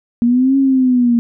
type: linear two-way sweep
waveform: sine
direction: up then down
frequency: 233.1 to 274.3 to 233.1 Hz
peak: -9 dBFS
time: 0.22-1.19 s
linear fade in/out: 0 ms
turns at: 0.57 s
effects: none